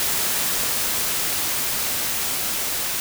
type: noise with level ramp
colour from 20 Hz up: white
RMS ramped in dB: -22 to -25 dBFS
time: 0-3 s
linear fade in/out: 0 ms
effects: none